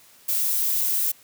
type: noise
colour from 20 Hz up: violet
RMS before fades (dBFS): -23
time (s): 0.28-1.12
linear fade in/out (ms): 10
effects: white hiss -53 dBFS RMS until 1.23 s + high-pass 60 Hz 12 dB/octave